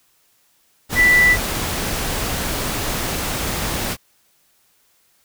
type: tone in noise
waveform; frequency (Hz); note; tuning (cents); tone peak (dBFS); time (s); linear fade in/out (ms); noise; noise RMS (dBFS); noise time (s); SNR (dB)
sine; 1975.5; B6; 0; -10; 0.95-1.37; 50; pink; -23; 0.89-3.97; +10
effects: white hiss -60 dBFS RMS until 5.24 s